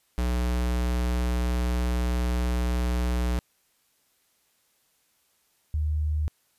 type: tone pair in turn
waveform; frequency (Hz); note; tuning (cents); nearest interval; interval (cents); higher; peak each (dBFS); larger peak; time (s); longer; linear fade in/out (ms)
square / sine; 60.8 / 76.17; B1 / D#2; -26 / -36; major third; 390; second; -24 / -23; second; 0.18-3.39 / 5.74-6.28; first; 0
effects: white hiss -68 dBFS RMS until 6.58 s + resampled to 32000 Hz